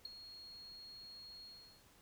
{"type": "tone with ADSR envelope", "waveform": "sine", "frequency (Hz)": 4297, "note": "C8", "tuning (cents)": 45, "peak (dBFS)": -36, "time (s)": [0.05, 1.84], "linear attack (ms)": 5, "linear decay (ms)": 8, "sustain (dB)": -15, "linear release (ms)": 400, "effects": ["tanh soft clip ceiling -38 dBFS", "pink hiss -66 dBFS RMS until 2.01 s"]}